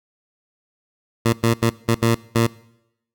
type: tone bursts at uneven times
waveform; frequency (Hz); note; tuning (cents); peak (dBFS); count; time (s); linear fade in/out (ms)
15% pulse; 115.3; A#2; -19; -8; 6; 1.25-1.33 / 1.43-1.54 / 1.62-1.7 / 1.88-1.95 / 2.02-2.15 / 2.35-2.47; 10
effects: noise-tail reverb RT60 0.8 s tail -21 dB re dry